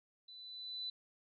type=tone with level ramp; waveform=sine; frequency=3993 Hz; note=B7; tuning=18 cents sharp; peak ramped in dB=-52 to -38 dBFS; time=0.28-0.9 s; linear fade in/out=5 ms; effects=none